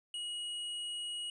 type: tone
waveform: square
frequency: 2900 Hz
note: F#7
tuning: 35 cents flat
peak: -38 dBFS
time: 0.14-1.3 s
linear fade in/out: 2 ms
effects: resampled to 22050 Hz